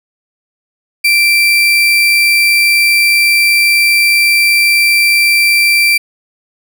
35% pulse tone, 2349 Hz, D7, in tune, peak -5 dBFS, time 1.04-5.98 s, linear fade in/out 10 ms, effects none

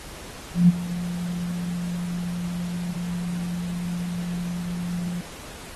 sine tone with ADSR envelope, 175.2 Hz, F3, 6 cents sharp, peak -9 dBFS, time 0.54-5.21 s, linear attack 150 ms, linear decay 21 ms, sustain -17 dB, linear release 5 ms, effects pink hiss -41 dBFS RMS until 5.75 s + AAC 32 kbps

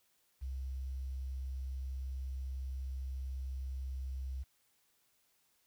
sine tone with quantisation, 65.6 Hz, C2, 5 cents sharp, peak -37 dBFS, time 0.41-4.44 s, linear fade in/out 20 ms, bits 11, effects white hiss -74 dBFS RMS until 5.66 s

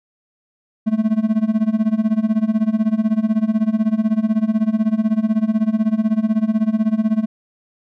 triangle tone with tremolo, 218.5 Hz, A3, 12 cents flat, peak -9 dBFS, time 0.86-7.26 s, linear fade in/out 20 ms, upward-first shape sine, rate 16 Hz, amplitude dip 90%, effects none

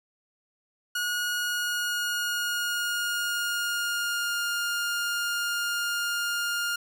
sawtooth tone with pitch glide, 1447 to 1411.5 Hz, F#6 to F6, -39 to +18 cents, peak -23 dBFS, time 0.95-6.76 s, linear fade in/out 5 ms, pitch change -43 cents, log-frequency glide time 1.38-4.42 s, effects none

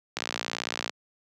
click train, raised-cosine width 0.2 ms, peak -11 dBFS, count 43, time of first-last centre 0.17-0.895 s, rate 57.9 Hz, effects high-pass 150 Hz 12 dB/octave

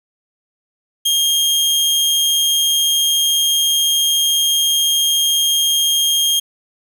sawtooth tone, 3227 Hz, G7, 50 cents sharp, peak -10 dBFS, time 1.05-6.4 s, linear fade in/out 10 ms, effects 8-bit

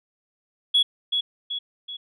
sine tone with echo, 3364 Hz, G#7, 22 cents sharp, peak -14 dBFS, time 0.74-0.83 s, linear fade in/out 10 ms, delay 380 ms, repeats 3, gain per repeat -6 dB, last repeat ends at 1.97 s, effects tanh soft clip ceiling -11 dBFS

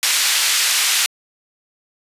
pink band-pass noise, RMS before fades -17 dBFS, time 0.03-1.06 s, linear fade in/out 0 ms, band 2300 to 11000 Hz, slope 12 dB/octave, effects resampled to 32000 Hz

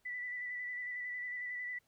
sine tone with vibrato, 1975.5 Hz, B6, in tune, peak -38 dBFS, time 0.05-1.79 s, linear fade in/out 10 ms, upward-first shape square, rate 11 Hz, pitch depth 19 cents each way, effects pink hiss -75 dBFS RMS until 1.87 s

